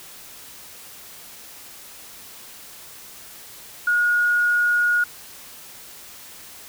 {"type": "tone", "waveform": "sine", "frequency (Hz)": 1442, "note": "F#6", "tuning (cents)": -45, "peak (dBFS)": -16, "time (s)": [3.87, 5.04], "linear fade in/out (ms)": 5, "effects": ["white hiss -42 dBFS RMS until 6.68 s"]}